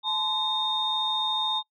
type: tone cluster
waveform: sine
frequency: 864 / 1028 / 3671 Hz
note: A5 / C6 / A#7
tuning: -32 / -31 / -27 cents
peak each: -30 / -34 / -25 dBFS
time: 0.03-1.63 s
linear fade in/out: 50 ms
effects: noise-tail reverb RT60 0.1 s tail -22 dB re dry + tanh soft clip ceiling -15 dBFS